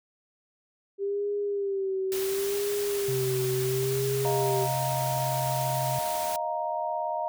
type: tone with vibrato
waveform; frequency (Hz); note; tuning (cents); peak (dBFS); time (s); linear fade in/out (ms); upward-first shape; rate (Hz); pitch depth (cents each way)
sine; 394.6; G4; +11; -26; 0.98-4.68; 50; sine; 0.7; 62
type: noise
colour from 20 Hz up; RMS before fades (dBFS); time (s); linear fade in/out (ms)
white; -36; 2.12-6.36; 0
type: tone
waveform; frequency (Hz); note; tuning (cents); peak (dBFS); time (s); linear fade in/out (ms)
sine; 130.81; C3; 0; -30; 3.08-5.99; 5
type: chord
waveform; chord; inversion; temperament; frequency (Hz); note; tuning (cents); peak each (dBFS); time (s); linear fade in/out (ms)
sine; Eb suspended second; none; just; 622.3 / 700 / 933.4; Eb5 / F5 / Bb5; 0 / +4 / +2; -32 / -32 / -31; 4.25-7.28; 0
effects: none